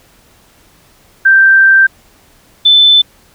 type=tone pair in turn; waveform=sine; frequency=1568 / 3520 Hz; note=G6 / A7; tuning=0 / 0 cents; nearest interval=octave + major second; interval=1400 cents; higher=second; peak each=-3 dBFS; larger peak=neither; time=1.25-1.87 / 2.65-3.02 s; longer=first; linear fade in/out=10 ms; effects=pink hiss -47 dBFS RMS until 3.34 s